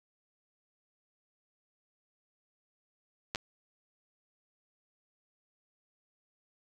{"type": "clicks", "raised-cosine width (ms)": 0.2, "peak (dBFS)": -17, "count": 2, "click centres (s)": [3.349, 3.358], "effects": []}